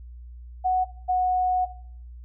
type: tone pair in turn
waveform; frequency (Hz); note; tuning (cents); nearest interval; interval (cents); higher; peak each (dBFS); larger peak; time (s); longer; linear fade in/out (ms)
sine; 740 / 734; F#5 / F#5; 0 / -14; unison; 14; first; -19; neither; 0.64-0.85 / 1.08-1.66; second; 20
effects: noise-tail reverb RT60 0.6 s tail -18 dB re dry + added 60 Hz sine -39 dBFS peak until 2.24 s